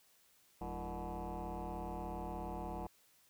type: tone with frequency modulation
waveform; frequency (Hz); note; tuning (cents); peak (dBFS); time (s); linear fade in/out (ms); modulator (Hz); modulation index
sine; 343.4; F4; -29; -38; 0.61-2.87; 5; 130; 4.5
effects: tanh soft clip ceiling -37 dBFS + white hiss -69 dBFS RMS until 3.29 s